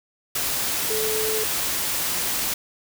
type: tone in noise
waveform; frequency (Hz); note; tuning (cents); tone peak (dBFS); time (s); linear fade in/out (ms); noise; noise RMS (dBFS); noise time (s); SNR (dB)
sine; 435.3; A4; -19; -25; 0.9-1.44; 5; white; -25; 0.35-2.54; -3
effects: none